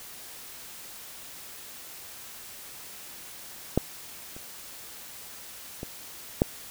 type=clicks; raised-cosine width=2 ms; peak=-7 / -29 / -21 / -6 dBFS; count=4; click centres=3.776 / 4.365 / 5.831 / 6.419 s; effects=white hiss -44 dBFS RMS until 6.7 s